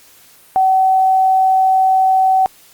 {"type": "tone", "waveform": "sine", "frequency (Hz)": 759, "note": "F#5", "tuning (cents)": 44, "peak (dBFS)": -9, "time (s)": [0.56, 2.46], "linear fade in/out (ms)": 0, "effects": ["white hiss -46 dBFS RMS until 2.73 s", "Opus 48 kbps"]}